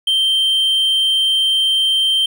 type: tone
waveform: triangle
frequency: 3136 Hz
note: G7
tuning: in tune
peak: -11 dBFS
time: 0.07-2.26 s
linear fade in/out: 5 ms
effects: none